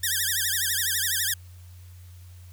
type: tone with vibrato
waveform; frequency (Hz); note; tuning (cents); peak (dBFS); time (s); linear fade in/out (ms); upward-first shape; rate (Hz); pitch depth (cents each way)
5% pulse; 1722; A6; -38; -13; 0.03-1.34; 5; triangle; 12; 220
effects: added 89 Hz sine -43 dBFS peak until 2.52 s + white hiss -58 dBFS RMS until 2.52 s